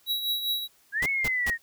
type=tone with tremolo; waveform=square; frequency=3879 Hz; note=B7; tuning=32 cents flat; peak=-24 dBFS; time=0.06-0.68 s; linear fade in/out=50 ms; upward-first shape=triangle; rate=5 Hz; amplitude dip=65%
type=linear two-way sweep; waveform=sine; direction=up then down; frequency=1577 to 2217 to 1832 Hz; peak=-24 dBFS; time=0.92-1.58 s; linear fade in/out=50 ms; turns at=1.09 s
type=noise bursts; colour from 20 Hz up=pink; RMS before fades=-32 dBFS; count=3; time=1.02-1.503 s; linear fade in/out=5 ms; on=41 ms; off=180 ms
effects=white hiss -62 dBFS RMS until 1.62 s